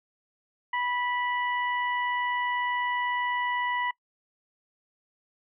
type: harmonic tone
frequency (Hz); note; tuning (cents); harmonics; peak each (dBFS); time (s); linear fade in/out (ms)
982; B5; -10; 1 / 2 / 3; -28 / -30 / -41; 0.73-3.91; 5
effects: noise-tail reverb RT60 0.1 s tail -24 dB re dry